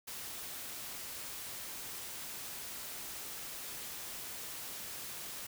white noise, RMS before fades -44 dBFS, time 0.07-5.47 s, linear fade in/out 10 ms, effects none

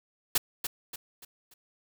white noise with echo, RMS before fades -24 dBFS, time 0.35-0.38 s, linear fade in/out 5 ms, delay 290 ms, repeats 4, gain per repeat -8 dB, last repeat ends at 1.54 s, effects none

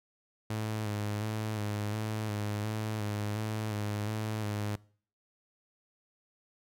sawtooth tone with vibrato, 106.4 Hz, G#2, 42 cents sharp, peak -28 dBFS, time 0.5-4.76 s, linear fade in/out 5 ms, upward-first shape square, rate 1.4 Hz, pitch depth 34 cents each way, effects noise-tail reverb RT60 0.5 s tail -23 dB re dry

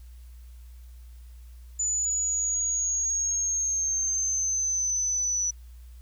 sine exponential sweep, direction down, 6990 to 5920 Hz, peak -24 dBFS, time 1.79-5.51 s, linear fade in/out 10 ms, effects added 60 Hz sine -43 dBFS peak until 6.01 s + white hiss -63 dBFS RMS until 6.01 s

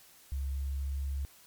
sine tone with pitch glide, 68.3 to 69.09 Hz, C#2 to C#2, -25 to -5 cents, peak -31 dBFS, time 0.32-1.25 s, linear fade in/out 0 ms, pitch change +20 cents, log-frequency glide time 0.52-1 s, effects white hiss -58 dBFS RMS until 1.46 s + MP3 96 kbps

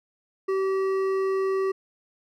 triangle tone with hard clipping, 384.3 Hz, G4, 34 cents flat, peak -24 dBFS, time 0.48-1.72 s, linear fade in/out 10 ms, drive 13 dB, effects none

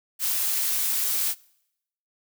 blue noise, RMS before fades -25 dBFS, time 0.19-1.35 s, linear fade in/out 50 ms, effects noise-tail reverb RT60 0.8 s tail -24 dB re dry

